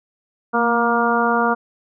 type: harmonic tone with a mistuned harmonic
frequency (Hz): 235.6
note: A#3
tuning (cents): +19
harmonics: 1 / 2 / 3 / 4 / 5 / 6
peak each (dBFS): -22 / -22 / -22 / -22 / -22 / -22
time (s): 0.53-1.55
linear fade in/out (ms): 20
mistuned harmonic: 1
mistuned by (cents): -31
effects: none